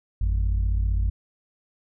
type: tone pair together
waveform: sine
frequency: 51.91 / 87.31 Hz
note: G#1 / F2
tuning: 0 / 0 cents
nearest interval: major sixth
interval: 900 cents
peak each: -19 / -24 dBFS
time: 0.21-1.1 s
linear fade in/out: 5 ms
effects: tanh soft clip ceiling -17 dBFS